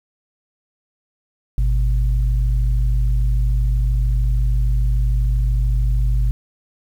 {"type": "tone pair together", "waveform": "sine", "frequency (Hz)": [50.32, 123.47], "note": ["G1", "B2"], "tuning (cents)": [46, 0], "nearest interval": "octave + major third", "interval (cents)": 1554, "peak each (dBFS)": [-14, -22], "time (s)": [1.58, 6.31], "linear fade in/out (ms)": 0, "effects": ["tanh soft clip ceiling -7 dBFS", "8-bit"]}